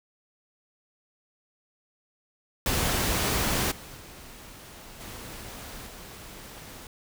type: noise with level steps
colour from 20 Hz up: pink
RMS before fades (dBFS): -26 / -44 / -46 / -41 / -44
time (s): 2.66-6.87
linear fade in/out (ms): 2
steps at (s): 3.71 / 3.96 / 5 / 5.86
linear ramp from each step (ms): 10
effects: none